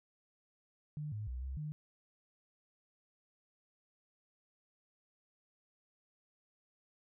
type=tone with pitch steps; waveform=sine; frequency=150 / 106 / 62.7 / 66.2 / 151.4 Hz; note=D3 / G#2 / B1 / C2 / D#3; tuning=+37 / +36 / +27 / +21 / -47 cents; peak=-38 dBFS; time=0.97-1.72 s; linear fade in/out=0 ms; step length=150 ms; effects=none